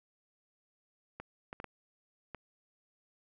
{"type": "clicks", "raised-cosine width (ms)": 0.5, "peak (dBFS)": -27, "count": 5, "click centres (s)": [1.2, 1.529, 1.601, 1.643, 2.347], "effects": []}